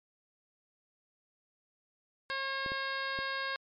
harmonic tone, 540 Hz, C#5, 45 cents flat, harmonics 1 / 2 / 3 / 4 / 5 / 6 / 7 / 8 / 9, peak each -43 / -39 / -36 / -44 / -46 / -49 / -45 / -46 / -48 dBFS, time 2.3-3.56 s, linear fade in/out 0 ms
clicks, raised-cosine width 2 ms, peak -29 dBFS, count 3, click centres 2.662 / 2.719 / 3.189 s
effects MP3 48 kbps

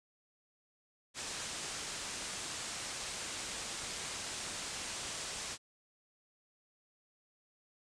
white low-pass noise, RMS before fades -42 dBFS, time 1.14-5.58 s, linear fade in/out 50 ms, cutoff 8900 Hz, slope 48 dB/octave, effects none

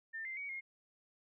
sine tone with pitch steps, 1798 / 2086 / 2253 / 2142 Hz, A6 / C7 / C#7 / C7, +37 / -6 / +28 / +40 cents, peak -40 dBFS, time 0.13-0.61 s, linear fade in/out 20 ms, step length 120 ms, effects none

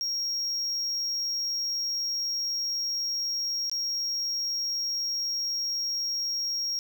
triangle tone with dropouts, 5588 Hz, F8, in tune, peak -26 dBFS, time 0.01-6.79 s, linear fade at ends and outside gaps 0 ms, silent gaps 3.697-3.715 s, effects none

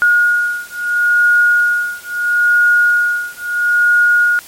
sine beating tone pair, 1437 / 1437.75 Hz, F6 / F6, +49 / +50 cents, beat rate 0.75 Hz, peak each -13 dBFS, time 0.02-4.39 s, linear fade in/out 0 ms, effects white hiss -37 dBFS RMS until 4.47 s + MP3 64 kbps

